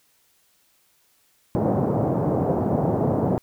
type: band-pass noise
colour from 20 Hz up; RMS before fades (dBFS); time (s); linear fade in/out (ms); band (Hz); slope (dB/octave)
pink; -22; 1.55-3.38; 0; 110 to 770; 24
effects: white hiss -63 dBFS RMS until 3.42 s